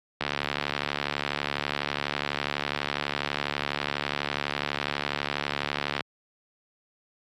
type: click train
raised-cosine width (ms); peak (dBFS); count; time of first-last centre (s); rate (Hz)
0.3; -10; 419; 0.21-6.008; 72.1
effects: high-pass 100 Hz 12 dB/octave + AAC 64 kbps